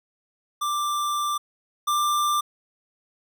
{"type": "tone pair in turn", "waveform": "square", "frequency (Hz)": [1180, 1185.5], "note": ["D6", "D6"], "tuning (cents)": [8, 16], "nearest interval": "unison", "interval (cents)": 8, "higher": "second", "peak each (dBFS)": [-24, -21], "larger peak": "second", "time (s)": [[0.61, 1.38], [1.87, 2.41]], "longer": "first", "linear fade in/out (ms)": 10, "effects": []}